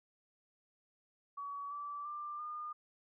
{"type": "tone with pitch steps", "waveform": "sine", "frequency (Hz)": [1133, 1159.5, 1186.6, 1214.3], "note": ["C#6", "D6", "D6", "D#6"], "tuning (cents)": [37, -22, 18, -43], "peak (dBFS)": -40, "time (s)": [1.37, 2.73], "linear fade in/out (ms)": 10, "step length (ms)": 340, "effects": []}